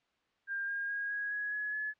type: tone with pitch steps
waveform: sine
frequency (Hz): 1600 / 1617.7 / 1635.5 / 1653.6 / 1671.8 / 1690.3 / 1708.9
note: G6 / G#6 / G#6 / G#6 / G#6 / G#6 / G#6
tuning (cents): +35 / -46 / -27 / -8 / +11 / +30 / +49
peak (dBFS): -33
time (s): 0.47-1.94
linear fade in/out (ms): 50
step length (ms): 210
effects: white hiss -75 dBFS RMS until 1.99 s + low-pass 3000 Hz 12 dB/octave